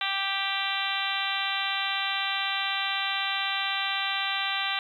harmonic tone, 392 Hz, G4, in tune, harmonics 2 / 3 / 4 / 5 / 6 / 7 / 8 / 9 / 10, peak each -35 / -35 / -35 / -35 / -35 / -35 / -35 / -35 / -35 dBFS, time 0.01-4.79 s, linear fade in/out 2 ms, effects 10-bit

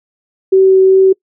sine tone with vibrato, 380.7 Hz, F#4, 49 cents sharp, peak -4 dBFS, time 0.52-1.13 s, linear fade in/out 10 ms, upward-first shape triangle, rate 2.6 Hz, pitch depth 8 cents each way, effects noise-tail reverb RT60 0.1 s tail -25 dB re dry

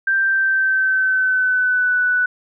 sine tone with pitch glide, 1572 to 1486.3 Hz, G6 to F#6, +4 to +7 cents, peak -14 dBFS, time 0.07-2.26 s, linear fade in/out 5 ms, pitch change -97 cents, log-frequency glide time 0.23-1.98 s, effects none

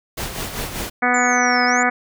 pink noise with tremolo, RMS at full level -25 dBFS, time 0.17-0.9 s, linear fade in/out 10 ms, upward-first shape sine, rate 5.1 Hz, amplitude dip 55%
harmonic tone, 246.9 Hz, B3, in tune, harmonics 1 / 2 / 3 / 4 / 5 / 6 / 7 / 8 / 9, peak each -23 / -26 / -20 / -28 / -23 / -22 / -23 / -25 / -24 dBFS, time 1.02-1.9 s, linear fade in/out 10 ms
sine exponential two-way sweep, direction down then up, 7260 to 5010 to 7260 Hz, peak -25 dBFS, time 1.14-1.83 s, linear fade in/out 5 ms, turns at 1.65 s
effects none

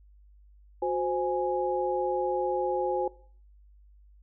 sine tone cluster, 364.8 / 520 / 831 Hz, F#4 / C5 / G#5, -24 / -11 / +1 cents, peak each -30 dBFS, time 0.82-3.08 s, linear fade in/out 5 ms, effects noise-tail reverb RT60 0.5 s tail -20 dB re dry + added 50 Hz sine -53 dBFS peak until 4.22 s

